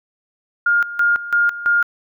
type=tone with tremolo; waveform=sine; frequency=1414 Hz; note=F6; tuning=21 cents sharp; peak=-12 dBFS; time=0.66-1.83 s; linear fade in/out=5 ms; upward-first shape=square; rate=3 Hz; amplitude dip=80%; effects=none